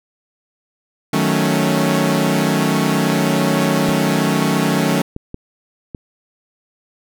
sawtooth chord, D# half-diminished seventh, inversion none, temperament equal with one note detuned, 155.56 / 185 / 219 / 277.2 Hz, D#3 / F#3 / A3 / C#4, 0 / 0 / -8 / 0 cents, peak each -16 dBFS, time 1.13-5.02 s, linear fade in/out 5 ms
clicks, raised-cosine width 3 ms, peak -15 dBFS, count 4, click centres 3.89 / 5.164 / 5.344 / 5.948 s
effects none

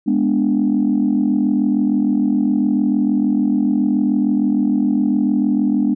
sine chord, G# diminished, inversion none, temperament equal, 207.7 / 246.9 / 293.7 Hz, G#3 / B3 / D4, 0 / 0 / 0 cents, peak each -17 dBFS, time 0.06-5.95 s, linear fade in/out 20 ms, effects tanh soft clip ceiling -7 dBFS

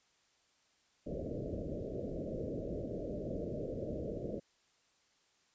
white low-pass noise, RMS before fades -40 dBFS, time 1.06-4.4 s, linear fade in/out 10 ms, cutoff 620 Hz, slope 96 dB/octave, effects white hiss -72 dBFS RMS until 5.54 s + resampled to 16000 Hz

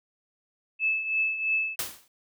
sine tone with tremolo, 2614 Hz, E7, 15 cents flat, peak -21 dBFS, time 0.79-1.76 s, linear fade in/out 50 ms, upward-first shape triangle, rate 3 Hz, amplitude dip 70%
white noise with exponential decay, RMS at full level -27 dBFS, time 1.79-2.08 s, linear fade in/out 2 ms, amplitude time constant 63 ms
effects none

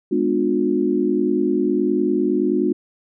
sine chord, G# diminished seventh, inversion none, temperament just, 207.7 / 249.2 / 299 / 358.8 Hz, G#3 / B3 / D4 / F4, 0 / +16 / +31 / +47 cents, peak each -24 / -23 / -21 / -20 dBFS, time 0.11-2.73 s, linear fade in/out 10 ms, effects none

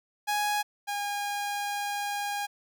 sawtooth tone pair in turn, 830.6 / 815.4 Hz, G#5 / G#5, 0 / -32 cents, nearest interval unison, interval 32 cents, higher first, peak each -22 / -26 dBFS, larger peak first, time 0.27-0.63 / 0.87-2.47 s, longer second, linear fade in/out 20 ms, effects none

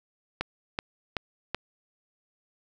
click train, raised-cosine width 0.3 ms, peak -12 dBFS, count 4, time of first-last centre 0.41-1.546 s, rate 2.64 Hz, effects none

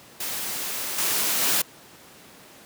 white noise with level steps, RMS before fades -30 / -24 / -22 dBFS, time 0.2-1.62 s, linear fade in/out 5 ms, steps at 0.98 / 1.41 s, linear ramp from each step 5 ms, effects pink hiss -48 dBFS RMS until 2.65 s + high-pass 150 Hz 12 dB/octave

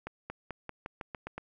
accelerating click train, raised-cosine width 0.5 ms, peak -23 dBFS, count 9, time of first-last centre 0.07-1.38 s, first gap 230 ms, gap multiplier 0.9, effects none

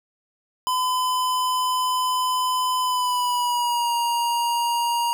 square tone with pitch glide, 1012 to 944.2 Hz, B5 to A#5, +42 to +22 cents, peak -21 dBFS, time 0.67-5.13 s, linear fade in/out 0 ms, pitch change -120 cents, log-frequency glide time 2.81-3.93 s, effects none

